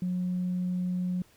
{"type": "tone", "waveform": "sine", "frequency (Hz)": 180.7, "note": "F#3", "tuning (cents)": -41, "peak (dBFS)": -26, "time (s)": [0.02, 1.22], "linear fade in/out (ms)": 2, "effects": ["tanh soft clip ceiling -23 dBFS", "pink hiss -61 dBFS RMS until 1.36 s"]}